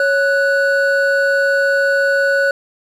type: tone pair together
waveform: triangle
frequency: 554.4 / 1480.1 Hz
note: C#5 / F#6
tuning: 0 / 0 cents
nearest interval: octave + perfect fourth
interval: 1700 cents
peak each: -13 dBFS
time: 0-2.51 s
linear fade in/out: 2 ms
effects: none